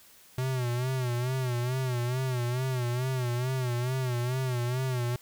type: tone with vibrato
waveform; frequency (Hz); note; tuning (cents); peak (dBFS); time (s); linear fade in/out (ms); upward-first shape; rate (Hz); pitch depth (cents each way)
square; 125.7; B2; +31; -28; 0.38-5.16; 2; sine; 2.3; 82
effects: white hiss -56 dBFS RMS until 5.21 s